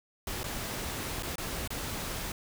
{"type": "noise with dropouts", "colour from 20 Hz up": "pink", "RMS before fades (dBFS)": -36, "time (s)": [0.27, 2.32], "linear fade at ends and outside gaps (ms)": 2, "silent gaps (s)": [[0.433, 0.441], [1.225, 1.231], [1.357, 1.381], [1.676, 1.704]], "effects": []}